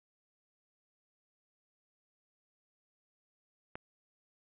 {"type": "click", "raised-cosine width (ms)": 0.5, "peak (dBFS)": -26, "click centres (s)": 3.755, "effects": ["resampled to 8000 Hz"]}